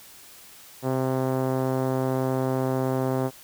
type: tone with low-pass filter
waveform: 5% pulse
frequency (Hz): 130.81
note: C3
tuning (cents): 0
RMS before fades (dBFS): -25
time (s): 0.82-3.31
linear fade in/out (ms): 50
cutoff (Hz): 570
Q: 0.66
effects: white hiss -48 dBFS RMS until 3.43 s